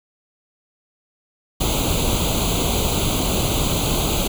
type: noise with comb filter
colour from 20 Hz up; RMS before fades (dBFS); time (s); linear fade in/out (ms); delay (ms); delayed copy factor
pink; -20; 1.6-4.28; 10; 0.28; +0.9
effects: none